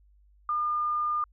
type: tone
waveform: sine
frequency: 1209 Hz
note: D6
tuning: 50 cents sharp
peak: -25 dBFS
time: 0.49-1.24 s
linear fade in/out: 2 ms
effects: added 50 Hz sine -57 dBFS peak until 1.32 s